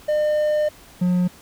triangle tone pair in turn, 604 / 179.57 Hz, D5 / F3, +48 / +48 cents, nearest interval octave + major sixth, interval 2100 cents, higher first, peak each -15 / -14 dBFS, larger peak second, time 0.08-0.69 / 1.01-1.28 s, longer first, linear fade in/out 10 ms, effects pink hiss -47 dBFS RMS until 1.41 s

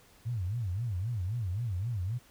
sine tone with vibrato, 103.83 Hz, G#2, in tune, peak -30 dBFS, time 0.25-2.19 s, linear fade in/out 20 ms, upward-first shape sine, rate 3.8 Hz, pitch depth 290 cents each way, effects pink hiss -60 dBFS RMS until 2.3 s

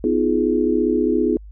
sine chord, F half-diminished seventh, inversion second, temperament just, 251.4 / 314.3 / 349.2 / 419.1 Hz, Cb4 / Eb4 / F4 / Ab4, +31 / +18 / 0 / +16 cents, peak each -21 dBFS, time 0.04-1.37 s, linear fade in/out 2 ms, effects added 51 Hz sine -36 dBFS peak until 1.51 s

